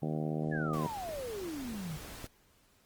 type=harmonic tone; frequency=77.3 Hz; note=D#2; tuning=11 cents flat; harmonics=2 / 3 / 4 / 5 / 6 / 7 / 8 / 9 / 10; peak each=-34 / -38 / -40 / -42 / -44 / -45 / -46 / -47 / -48 dBFS; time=0.02-0.87 s; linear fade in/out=5 ms
type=exponential sweep; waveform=sine; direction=down; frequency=1760 to 143.5 Hz; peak=-37 dBFS; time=0.51-1.98 s; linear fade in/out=20 ms
type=noise; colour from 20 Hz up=pink; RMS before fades=-47 dBFS; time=0.73-2.27 s; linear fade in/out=5 ms
type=clicks; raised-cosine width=2 ms; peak=-33 / -39 / -29 dBFS; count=3; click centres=1.091 / 2.048 / 2.243 s
effects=pink hiss -67 dBFS RMS until 2.85 s + Opus 24 kbps